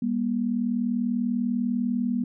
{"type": "tone pair together", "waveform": "sine", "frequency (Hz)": [199.9, 240], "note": ["G3", "B3"], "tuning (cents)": [34, -49], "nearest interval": "minor third", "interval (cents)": 317, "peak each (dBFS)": [-28, -24], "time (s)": [0.02, 2.24], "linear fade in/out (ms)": 5, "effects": []}